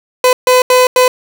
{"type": "tone bursts at uneven times", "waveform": "30% pulse", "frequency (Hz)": 505, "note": "B4", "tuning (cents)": 39, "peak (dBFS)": -3, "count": 4, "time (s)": [[0.24, 0.33], [0.47, 0.62], [0.7, 0.87], [0.96, 1.08]], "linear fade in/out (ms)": 2, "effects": []}